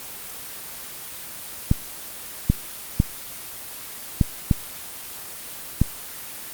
clicks, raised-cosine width 5 ms, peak -3 dBFS, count 6, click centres 1.714 / 2.5 / 3.001 / 4.212 / 4.512 / 5.816 s, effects white hiss -36 dBFS RMS until 6.53 s + Opus 24 kbps

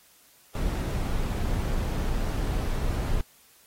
brown noise, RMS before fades -27 dBFS, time 0.55-3.21 s, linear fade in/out 2 ms, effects white hiss -58 dBFS RMS until 3.66 s + AAC 48 kbps

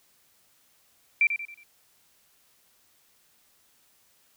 sine tone with echo, 2349 Hz, D7, in tune, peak -17 dBFS, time 1.21-1.27 s, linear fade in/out 2 ms, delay 91 ms, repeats 4, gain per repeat -8 dB, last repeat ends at 1.634 s, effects white hiss -64 dBFS RMS until 4.36 s

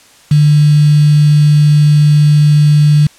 sine tone with quantisation, 148.8 Hz, D3, 23 cents sharp, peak -4 dBFS, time 0.31-3.07 s, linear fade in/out 5 ms, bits 4, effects white hiss -43 dBFS RMS until 3.18 s + low-pass 9000 Hz 12 dB/octave

